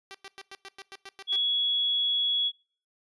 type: tone bursts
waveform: 5% pulse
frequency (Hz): 390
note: G4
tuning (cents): -9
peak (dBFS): -30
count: 10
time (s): 0.11-1.36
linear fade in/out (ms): 0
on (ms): 35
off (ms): 100
type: tone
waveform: sine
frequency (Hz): 3360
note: G#7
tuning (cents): +19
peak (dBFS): -23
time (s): 1.27-2.52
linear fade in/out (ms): 50
effects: noise-tail reverb RT60 0.4 s tail -22 dB re dry + resampled to 22050 Hz